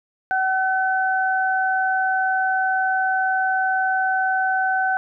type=tone pair together; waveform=sine; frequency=757 / 1517 Hz; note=F#5 / F#6; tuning=+39 / +43 cents; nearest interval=octave; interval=1204 cents; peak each=-20 / -21 dBFS; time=0.31-4.97 s; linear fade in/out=0 ms; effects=none